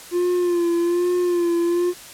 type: tone with vibrato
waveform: triangle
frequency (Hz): 349.2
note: F4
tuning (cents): 0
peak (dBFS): -15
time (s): 0.11-1.94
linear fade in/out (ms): 50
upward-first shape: sine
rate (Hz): 1.2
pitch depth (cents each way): 41
effects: white hiss -40 dBFS RMS until 2.13 s + low-pass 12000 Hz 12 dB/octave